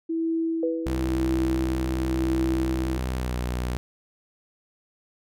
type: tone with tremolo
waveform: sine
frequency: 327.6 Hz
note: E4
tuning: 11 cents flat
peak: -22 dBFS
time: 0.09-2.98 s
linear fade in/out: 10 ms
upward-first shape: sine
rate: 0.97 Hz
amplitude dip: 50%
type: tone with exponential decay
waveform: sine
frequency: 493.4 Hz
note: B4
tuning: 2 cents flat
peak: -21 dBFS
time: 0.63-1.23 s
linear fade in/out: 2 ms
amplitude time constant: 130 ms
type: tone with pitch glide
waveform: sawtooth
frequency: 63.5 to 61.51 Hz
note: B1 to B1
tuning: +49 to -6 cents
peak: -22 dBFS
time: 0.86-3.77 s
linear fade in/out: 0 ms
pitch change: -55 cents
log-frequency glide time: 3.14-3.36 s
effects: none